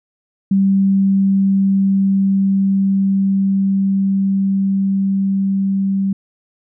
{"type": "tone with level ramp", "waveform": "sine", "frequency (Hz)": 194.8, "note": "G3", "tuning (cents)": -11, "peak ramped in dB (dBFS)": [-10, -14], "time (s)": [0.51, 6.13], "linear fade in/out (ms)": 5, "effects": []}